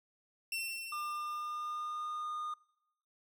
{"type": "tone with exponential decay", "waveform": "sawtooth", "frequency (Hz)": 2703, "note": "E7", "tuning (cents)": 43, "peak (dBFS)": -31, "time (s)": [0.52, 2.23], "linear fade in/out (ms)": 2, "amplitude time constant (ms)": 370}
{"type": "tone with pitch glide", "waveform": "triangle", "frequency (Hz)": [1201, 1222.7], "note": ["D6", "D#6"], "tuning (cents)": [38, -31], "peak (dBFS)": -35, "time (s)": [0.92, 2.54], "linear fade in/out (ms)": 5, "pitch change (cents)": 31, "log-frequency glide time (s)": [1.12, 2.08]}
{"effects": ["noise-tail reverb RT60 0.9 s tail -23 dB re dry"]}